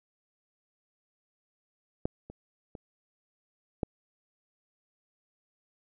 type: clicks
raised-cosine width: 2 ms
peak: -15 / -30 / -28 / -15 dBFS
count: 4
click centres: 2.055 / 2.3 / 2.752 / 3.832 s
effects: none